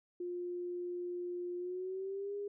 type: tone with pitch glide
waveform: sine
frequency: 353.8 to 406.4 Hz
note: F4 to G#4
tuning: +23 to -38 cents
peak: -37 dBFS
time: 0.2-2.48 s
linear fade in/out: 5 ms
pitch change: +239 cents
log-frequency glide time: 1.58-2.35 s
effects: none